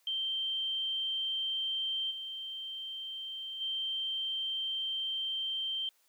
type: tone with level steps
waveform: sine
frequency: 3136 Hz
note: G7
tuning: in tune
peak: -31 / -38 / -32 dBFS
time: 0.07-5.89 s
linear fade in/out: 2 ms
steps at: 2.1 / 3.6 s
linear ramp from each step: 20 ms
effects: white hiss -70 dBFS RMS until 6.08 s + high-pass 400 Hz 12 dB/octave